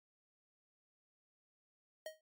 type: tone with exponential decay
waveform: square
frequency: 628 Hz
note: D#5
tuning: 16 cents sharp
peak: -40 dBFS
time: 2.06-2.21 s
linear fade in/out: 2 ms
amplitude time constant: 31 ms
effects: MP3 96 kbps